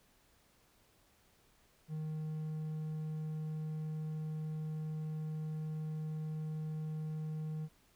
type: tone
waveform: triangle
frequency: 155.56 Hz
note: D#3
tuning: in tune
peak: -35 dBFS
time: 1.88-7.69 s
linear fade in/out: 50 ms
effects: pink hiss -69 dBFS RMS until 7.95 s